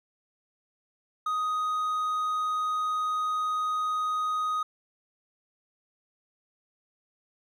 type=tone; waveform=triangle; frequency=1249 Hz; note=D#6; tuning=6 cents sharp; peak=-24 dBFS; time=1.26-4.63 s; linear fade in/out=5 ms; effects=none